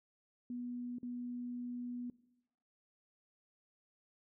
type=tone with dropouts; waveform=sine; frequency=244.3 Hz; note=B3; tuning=19 cents flat; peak=-39 dBFS; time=0.5-2.1 s; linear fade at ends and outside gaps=2 ms; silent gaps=0.985-1.03 s; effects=noise-tail reverb RT60 0.9 s tail -20 dB re dry